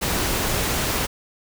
pink noise, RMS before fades -23 dBFS, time 0.01-1.07 s, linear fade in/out 20 ms, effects none

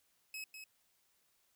sawtooth tone with echo, 2566 Hz, E7, 47 cents flat, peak -39 dBFS, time 0.34-0.44 s, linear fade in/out 2 ms, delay 200 ms, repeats 1, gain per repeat -6 dB, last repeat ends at 0.64 s, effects white hiss -75 dBFS RMS until 1.55 s

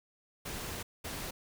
pink noise bursts at uneven times, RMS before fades -40 dBFS, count 2, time 0.45-0.83 / 1.04-1.31 s, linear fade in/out 10 ms, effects none

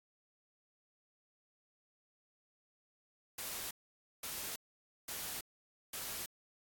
white noise bursts, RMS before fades -42 dBFS, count 4, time 3.38-6.26 s, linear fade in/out 5 ms, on 330 ms, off 520 ms, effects AAC 64 kbps

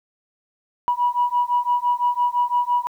sine beating tone pair, 970 / 975.9 Hz, B5 / B5, -31 / -21 cents, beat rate 5.9 Hz, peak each -20 dBFS, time 0.88-2.87 s, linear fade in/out 0 ms, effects tanh soft clip ceiling -10 dBFS + 9-bit

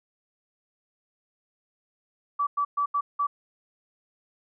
sine tone bursts at uneven times, 1152 Hz, D6, 34 cents flat, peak -22 dBFS, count 5, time 2.39-2.47 / 2.57-2.65 / 2.77-2.86 / 2.94-3.01 / 3.19-3.27 s, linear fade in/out 10 ms, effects none

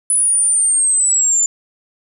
sine linear sweep, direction down, 10000 to 7100 Hz, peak -9 dBFS, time 0.1-1.46 s, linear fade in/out 2 ms, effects tanh soft clip ceiling -10 dBFS + 8-bit

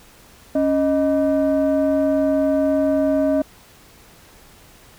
sine tone pair together, 277.2 / 621.6 Hz, C#4 / D#5, 0 / -2 cents, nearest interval octave + major second, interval 1398 cents, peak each -16 dBFS, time 0.55-3.42 s, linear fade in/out 5 ms, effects tanh soft clip ceiling -12 dBFS + pink hiss -48 dBFS RMS until 4.98 s

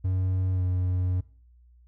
triangle tone with pitch glide, 93.1 to 91.13 Hz, F#2 to F#2, +11 to -26 cents, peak -21 dBFS, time 0.04-1.21 s, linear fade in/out 10 ms, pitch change -37 cents, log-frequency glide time 0.53-0.62 s, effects noise-tail reverb RT60 0.5 s tail -21 dB re dry + added 60 Hz sine -53 dBFS peak until 1.87 s

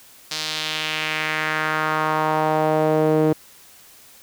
sawtooth tone with band-pass filter sweep, 155.56 Hz, D#3, in tune, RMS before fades -21 dBFS, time 0.31-3.33 s, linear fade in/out 5 ms, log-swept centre 4700 to 400 Hz, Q 2, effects white hiss -48 dBFS RMS until 4.22 s

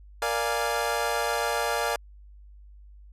25% pulse chord, Bb dominant seventh, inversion none, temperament equal with one note detuned, 466.2 / 587.3 / 695.6 / 830.6 Hz, Bb4 / D5 / F5 / Ab5, 0 / 0 / -7 / 0 cents, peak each -27 dBFS, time 0.22-1.96 s, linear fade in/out 2 ms, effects added 50 Hz sine -46 dBFS peak until 3.12 s + resampled to 32000 Hz

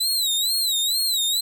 sawtooth tone with vibrato, 3951 Hz, B7, in tune, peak -17 dBFS, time 0-1.41 s, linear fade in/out 10 ms, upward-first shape sine, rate 2.2 Hz, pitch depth 140 cents each way, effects none

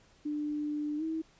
sine tone with pitch glide, 297.5 to 320.7 Hz, D4 to E4, +22 to -48 cents, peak -31 dBFS, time 0.25-1.22 s, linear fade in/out 10 ms, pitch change +130 cents, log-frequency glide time 0.97-1.03 s, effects pink hiss -63 dBFS RMS until 1.39 s + resampled to 16000 Hz

